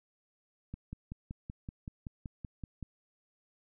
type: click train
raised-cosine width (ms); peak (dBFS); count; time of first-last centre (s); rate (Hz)
5; -28; 12; 0.74-2.827; 5.27
effects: none